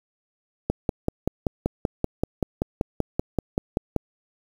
click train, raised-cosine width 2 ms, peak -8 dBFS, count 18, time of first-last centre 0.7-3.963 s, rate 5.21 Hz, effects 7-bit

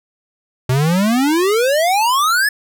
square exponential sweep, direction up, 123.47 to 1755 Hz, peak -13 dBFS, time 0.69-2.49 s, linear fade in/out 5 ms, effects none

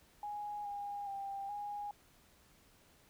sine tone with pitch steps, 829 / 813 / 792 / 822 Hz, G#5 / G#5 / G5 / G#5, -3 / -37 / +18 / -18 cents, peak -39 dBFS, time 0.23-1.91 s, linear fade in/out 2 ms, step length 420 ms, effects pink hiss -66 dBFS RMS until 3.09 s

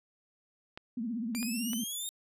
clicks, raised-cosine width 0.3 ms, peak -26 dBFS, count 4, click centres 0.775 / 1.349 / 1.429 / 1.733 s
sine tone with vibrato, 230.8 Hz, A#3, 17 cents flat, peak -32 dBFS, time 0.97-1.84 s, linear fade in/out 5 ms, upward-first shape triangle, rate 16 Hz, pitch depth 180 cents each way
10% pulse exponential sweep, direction up, 2349 to 3729 Hz, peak -28 dBFS, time 1.35-2.09 s, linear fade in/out 0 ms
effects resampled to 32000 Hz

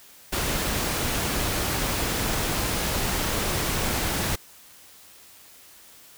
pink noise, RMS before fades -26 dBFS, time 0.32-4.36 s, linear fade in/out 10 ms, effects white hiss -50 dBFS RMS until 6.17 s

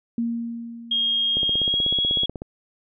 sine tone with exponential decay, 233.1 Hz, A#3, in tune, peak -20 dBFS, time 0.18-1.84 s, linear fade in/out 2 ms, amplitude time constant 360 ms
sine tone with pitch glide, 3248 to 3326 Hz, G#7 to G#7, -39 to +2 cents, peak -19 dBFS, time 0.91-2.26 s, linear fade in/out 5 ms, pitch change +41 cents, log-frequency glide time 1.54-1.9 s
click train, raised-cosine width 2 ms, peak -18 dBFS, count 18, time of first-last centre 1.37-2.419 s, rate 16.2 Hz
effects none

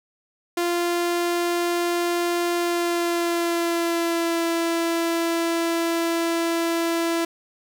sawtooth tone with pitch glide, 346.8 to 334.6 Hz, F4 to E4, -12 to +26 cents, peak -17 dBFS, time 0.57-7.25 s, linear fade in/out 5 ms, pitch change -62 cents, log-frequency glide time 2.56-4.45 s, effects none

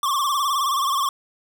square tone with vibrato, 1119 Hz, C#6, 16 cents sharp, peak -20 dBFS, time 0.03-1.09 s, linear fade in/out 2 ms, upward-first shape sine, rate 19 Hz, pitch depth 100 cents each way, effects none

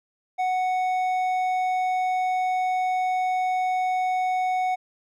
sine tone with hard clipping, 740 Hz, F#5, in tune, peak -23 dBFS, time 0.38-4.76 s, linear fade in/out 20 ms, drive 6 dB, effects none

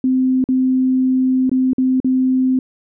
sine tone with dropouts, 258.6 Hz, C4, 20 cents flat, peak -12 dBFS, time 0.04-2.59 s, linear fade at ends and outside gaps 2 ms, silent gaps 0.441-0.488 / 1.495-1.515 / 1.733-1.782 / 2.002-2.045 s, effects none

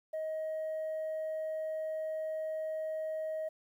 sine tone, 630 Hz, D#5, 21 cents sharp, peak -32 dBFS, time 0.13-3.49 s, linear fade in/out 10 ms, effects tanh soft clip ceiling -32 dBFS + 11-bit

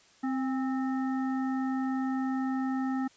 harmonic tone with a mistuned harmonic, 261.7 Hz, C4, in tune, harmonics 1 / 3 / 5 / 7, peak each -28 / -38 / -42 / -45 dBFS, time 0.23-3.08 s, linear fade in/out 10 ms, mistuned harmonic 3, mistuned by +42 cents, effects white hiss -60 dBFS RMS until 3.16 s + resampled to 16000 Hz

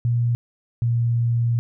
sine tone pair in turn, 119.1 / 117.87 Hz, A#2 / A#2, +38 / +20 cents, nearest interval unison, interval 18 cents, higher first, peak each -17 dBFS, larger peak neither, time 0.05-0.35 / 0.82-1.59 s, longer second, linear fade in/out 0 ms, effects none

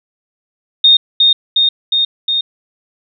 sine tone with echo, 3685 Hz, A#7, 21 cents flat, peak -4 dBFS, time 0.84-0.97 s, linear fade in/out 5 ms, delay 360 ms, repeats 4, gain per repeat -2 dB, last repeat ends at 2.41 s, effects none

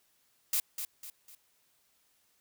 blue noise with echo, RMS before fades -29 dBFS, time 0.53-0.6 s, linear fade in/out 2 ms, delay 250 ms, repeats 3, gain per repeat -8 dB, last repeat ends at 1.35 s, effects white hiss -71 dBFS RMS until 2.4 s

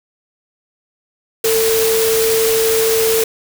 sine tone in noise, 447.9 Hz, A4, 31 cents sharp, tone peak -13 dBFS, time 1.44-3.24 s, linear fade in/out 5 ms, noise white, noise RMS -19 dBFS, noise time 1.44-3.24 s, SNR +3 dB, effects none

